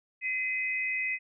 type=tone pair together; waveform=sine; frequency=2041 / 2524 Hz; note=C7 / D#7; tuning=-44 / +24 cents; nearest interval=major third; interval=368 cents; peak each=-31 / -31 dBFS; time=0.21-1.19 s; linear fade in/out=50 ms; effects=none